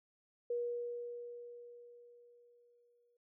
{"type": "tone with exponential decay", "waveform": "sine", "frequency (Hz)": 479.5, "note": "A#4", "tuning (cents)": 49, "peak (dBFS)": -33, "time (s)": [0.5, 3.17], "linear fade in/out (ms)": 5, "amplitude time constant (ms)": 580, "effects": ["noise-tail reverb RT60 0.2 s tail -26 dB re dry"]}